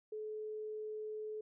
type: tone with vibrato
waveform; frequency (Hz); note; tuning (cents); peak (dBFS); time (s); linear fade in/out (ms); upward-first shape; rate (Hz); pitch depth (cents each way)
sine; 429.7; A4; -41; -40; 0.12-1.41; 5; triangle; 20; 8
effects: none